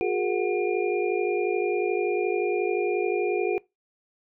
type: tone cluster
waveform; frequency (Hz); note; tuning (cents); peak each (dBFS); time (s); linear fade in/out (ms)
sine; 359.6 / 411 / 465 / 735 / 2408; F#4 / G#4 / A#4 / F#5 / D7; -49 / -18 / -4 / -12 / +43; -26 / -27 / -31 / -33 / -34; 0.01-3.58; 0
effects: noise-tail reverb RT60 0.2 s tail -22 dB re dry